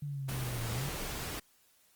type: linear two-way sweep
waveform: sine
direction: down then up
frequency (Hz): 146.83 to 112.3 to 146.83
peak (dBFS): -35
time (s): 0.02-0.89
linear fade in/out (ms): 5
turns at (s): 0.71
type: noise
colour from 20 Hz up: pink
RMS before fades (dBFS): -39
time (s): 0.28-1.4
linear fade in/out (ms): 10
effects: white hiss -67 dBFS RMS until 1.95 s + Opus 24 kbps